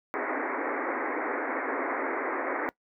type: band-pass noise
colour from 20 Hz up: pink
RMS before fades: -31 dBFS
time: 0.14-2.69 s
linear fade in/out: 0 ms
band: 260 to 2200 Hz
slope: 96 dB/octave
effects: noise-tail reverb RT60 0.1 s tail -21 dB re dry